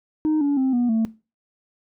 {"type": "tone with pitch steps", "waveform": "sine", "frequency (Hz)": [309.3, 285.3, 263.1, 242.7, 223.8], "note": ["D#4", "C#4", "C4", "B3", "A3"], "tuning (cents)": [-10, 50, 10, -30, 30], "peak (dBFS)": -15, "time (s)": [0.25, 1.05], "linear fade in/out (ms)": 0, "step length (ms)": 160, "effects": ["noise-tail reverb RT60 0.3 s tail -21 dB re dry", "tanh soft clip ceiling -16 dBFS"]}